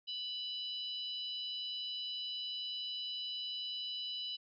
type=harmonic tone; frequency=991 Hz; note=B5; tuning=6 cents sharp; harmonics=3 / 4 / 5; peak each=-40 / -43 / -51 dBFS; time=0.07-4.37 s; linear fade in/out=20 ms; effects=none